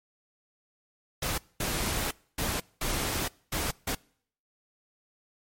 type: noise bursts at uneven times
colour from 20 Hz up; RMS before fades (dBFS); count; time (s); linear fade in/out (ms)
pink; -30; 6; 1.22-1.38 / 1.6-2.11 / 2.38-2.6 / 2.81-3.28 / 3.52-3.71 / 3.87-3.95; 5
effects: noise-tail reverb RT60 0.6 s tail -25 dB re dry + MP3 64 kbps